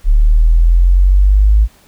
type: exponential sweep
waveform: sine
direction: up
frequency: 36.13 to 54 Hz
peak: -5 dBFS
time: 0.04-1.68 s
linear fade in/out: 50 ms
effects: pink hiss -48 dBFS RMS until 1.87 s